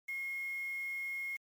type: tone with quantisation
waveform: sine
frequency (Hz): 2154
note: C7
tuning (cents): +50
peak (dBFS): -36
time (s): 0.08-1.37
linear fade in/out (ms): 10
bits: 9
effects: MP3 96 kbps